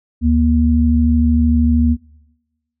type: tone pair together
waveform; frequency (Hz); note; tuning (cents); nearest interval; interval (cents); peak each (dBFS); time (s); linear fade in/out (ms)
sine; 74.9 / 237.8; D2 / A#3; +35 / +35; octave + minor sixth; 2000; -13; 0.21-1.97; 50
effects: noise-tail reverb RT60 1.0 s tail -22 dB re dry